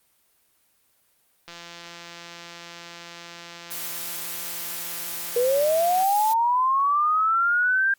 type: click train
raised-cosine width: 0.2 ms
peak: -23 dBFS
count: 780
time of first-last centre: 1.48-6.036 s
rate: 171 Hz
type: noise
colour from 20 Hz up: blue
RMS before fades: -32 dBFS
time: 3.7-6.34 s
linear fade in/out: 20 ms
type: linear sweep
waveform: sine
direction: up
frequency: 472.1 to 1601 Hz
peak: -18 dBFS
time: 5.36-7.94 s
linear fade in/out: 5 ms
effects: white hiss -65 dBFS RMS until 7.98 s + Opus 32 kbps